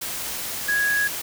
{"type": "tone in noise", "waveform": "sine", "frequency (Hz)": 1661.2, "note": "G#6", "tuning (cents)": 0, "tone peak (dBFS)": -19, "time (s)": [0.68, 1.08], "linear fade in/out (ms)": 10, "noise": "white", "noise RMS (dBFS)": -30, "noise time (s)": [0.01, 1.22], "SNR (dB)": 8, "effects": []}